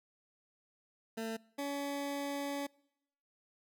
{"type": "tone pair in turn", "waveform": "20% pulse", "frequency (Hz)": [224.3, 282.6], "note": ["A3", "C#4"], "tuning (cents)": [34, 34], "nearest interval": "major third", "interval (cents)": 400, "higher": "second", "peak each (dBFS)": [-32, -31], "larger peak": "second", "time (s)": [[1.17, 1.37], [1.58, 2.67]], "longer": "second", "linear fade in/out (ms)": 10, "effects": ["noise-tail reverb RT60 0.8 s tail -25 dB re dry"]}